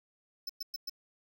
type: tone bursts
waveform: square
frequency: 5274 Hz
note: E8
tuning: in tune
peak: -35 dBFS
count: 4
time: 0.47-0.896 s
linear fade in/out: 5 ms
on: 24 ms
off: 110 ms
effects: none